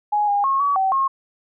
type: tone with pitch steps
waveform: sine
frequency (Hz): 834 / 812 / 1086 / 1135 / 767 / 1080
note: G#5 / G#5 / C#6 / C#6 / G5 / C#6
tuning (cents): +7 / -39 / -36 / +41 / -38 / -45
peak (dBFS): -16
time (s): 0.12-1.08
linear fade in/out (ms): 10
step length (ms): 160
effects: none